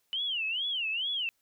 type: tone with vibrato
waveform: sine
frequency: 2960 Hz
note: F#7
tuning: in tune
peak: -29 dBFS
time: 0.13-1.29 s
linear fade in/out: 0 ms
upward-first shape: sine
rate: 2.3 Hz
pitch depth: 240 cents each way
effects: white hiss -74 dBFS RMS until 1.41 s